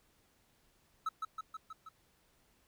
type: tone with echo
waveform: triangle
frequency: 1298 Hz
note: E6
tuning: 27 cents flat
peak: -30 dBFS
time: 1.06-1.09 s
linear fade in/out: 5 ms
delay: 160 ms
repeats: 5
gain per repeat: -3 dB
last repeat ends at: 1.89 s
effects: pink hiss -71 dBFS RMS until 2.67 s